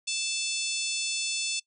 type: harmonic tone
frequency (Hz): 880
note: A5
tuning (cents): 0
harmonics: 3 / 4 / 5 / 6 / 7 / 8 / 9 / 10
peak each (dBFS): -34 / -35 / -36 / -37 / -37 / -38 / -39 / -39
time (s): 0.07-1.6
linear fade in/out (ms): 10
effects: noise-tail reverb RT60 0.1 s tail -22 dB re dry